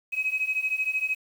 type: beating tone pair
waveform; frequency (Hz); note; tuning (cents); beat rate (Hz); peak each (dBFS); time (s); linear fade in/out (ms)
sine; 2534 / 2547; D#7 / D#7; +31 / +40; 13; -28 / -26; 0.12-1.15; 20
effects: tanh soft clip ceiling -17 dBFS + 8-bit